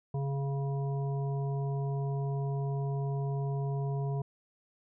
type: harmonic tone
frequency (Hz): 138.59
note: C#3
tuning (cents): 0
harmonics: 1 / 3 / 5 / 7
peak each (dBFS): -30 / -40 / -44 / -47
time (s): 0.14-4.22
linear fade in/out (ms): 5
effects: none